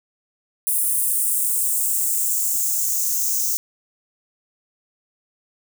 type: noise with high-pass filter sweep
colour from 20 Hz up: violet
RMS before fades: -21 dBFS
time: 0.67-3.57 s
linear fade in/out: 0 ms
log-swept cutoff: 9700 to 6100 Hz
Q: 3.5
effects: none